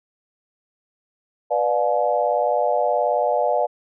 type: chord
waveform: sine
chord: B diminished seventh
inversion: none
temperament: just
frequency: 493.9 / 592.7 / 711.2 / 853.4 Hz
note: B4 / D5 / F5 / Ab5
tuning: 0 / +16 / +31 / +47 cents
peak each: -24 / -21 / -22 / -25 dBFS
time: 1.5-3.67 s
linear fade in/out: 20 ms
effects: none